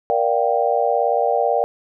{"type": "chord", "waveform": "sine", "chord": "G minor seventh", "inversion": "first", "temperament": "just", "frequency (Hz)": [470.4, 588, 705.6, 784], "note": ["Bb4", "D5", "F5", "G5"], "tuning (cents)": [16, 2, 18, 0], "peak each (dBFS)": -21, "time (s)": [0.1, 1.64], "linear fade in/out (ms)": 0, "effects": []}